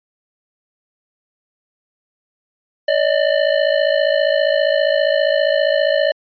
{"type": "ring-modulated tone", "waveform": "square", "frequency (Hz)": 598, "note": "D5", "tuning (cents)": 31, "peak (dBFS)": -11, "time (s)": [2.88, 6.12], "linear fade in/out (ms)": 2, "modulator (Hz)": 27.5, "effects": ["resampled to 11025 Hz"]}